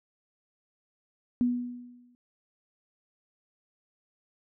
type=tone with exponential decay; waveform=sine; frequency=244.6 Hz; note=B3; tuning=16 cents flat; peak=-20 dBFS; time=1.41-2.15 s; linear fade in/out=0 ms; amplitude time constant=160 ms; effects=none